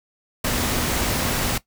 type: tone in noise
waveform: sine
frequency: 244.9 Hz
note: B3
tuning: 14 cents flat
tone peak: -32 dBFS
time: 0.44-1.58 s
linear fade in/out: 5 ms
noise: pink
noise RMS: -23 dBFS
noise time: 0.44-1.58 s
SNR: -12 dB
effects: noise-tail reverb RT60 0.1 s tail -17 dB re dry